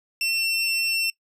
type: tone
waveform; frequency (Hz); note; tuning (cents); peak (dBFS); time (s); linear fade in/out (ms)
25% pulse; 2702; E7; +42; -18; 0.21-1.1; 2
effects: noise-tail reverb RT60 0.1 s tail -22 dB re dry + resampled to 32000 Hz